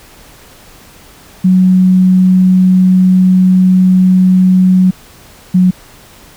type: tone pair in turn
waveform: sine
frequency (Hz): 185 / 182.88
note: F#3 / F#3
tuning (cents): 0 / -20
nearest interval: unison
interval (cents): 20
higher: first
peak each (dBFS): -4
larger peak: neither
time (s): 1.44-4.91 / 5.54-5.71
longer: first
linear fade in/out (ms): 10
effects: pink hiss -39 dBFS RMS until 6.36 s